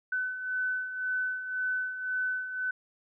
sine beating tone pair, 1507 / 1508.9 Hz, F#6 / F#6, +31 / +34 cents, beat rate 1.9 Hz, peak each -37 / -30 dBFS, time 0.12-2.71 s, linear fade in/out 5 ms, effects none

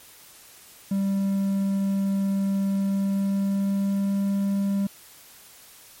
triangle tone with pitch glide, 196 to 198.16 Hz, G3 to G3, 0 to +19 cents, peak -19 dBFS, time 0.91-4.87 s, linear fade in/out 5 ms, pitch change +19 cents, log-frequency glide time 2.74-4.3 s, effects white hiss -49 dBFS RMS until 6 s + MP3 64 kbps

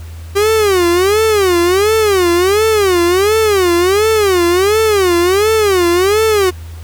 45% pulse tone with vibrato, 390 Hz, G4, 9 cents flat, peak -9 dBFS, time 0.35-6.51 s, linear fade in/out 20 ms, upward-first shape sine, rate 1.4 Hz, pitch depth 220 cents each way, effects added 82 Hz sine -26 dBFS peak until 6.83 s + pink hiss -41 dBFS RMS until 6.83 s

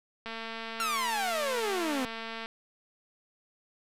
click train, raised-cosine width 0.3 ms, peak -23 dBFS, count 498, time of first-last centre 0.26-2.459 s, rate 226 Hz
sawtooth exponential sweep, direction down, 1396.9 to 246.9 Hz, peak -25 dBFS, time 0.8-2.05 s, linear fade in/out 0 ms
effects resampled to 32000 Hz

